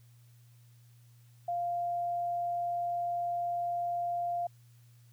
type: tone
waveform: sine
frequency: 697 Hz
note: F5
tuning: 4 cents flat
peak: -30 dBFS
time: 1.48-4.47 s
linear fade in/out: 5 ms
effects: added 119 Hz sine -56 dBFS peak until 5.12 s + white hiss -69 dBFS RMS until 5.12 s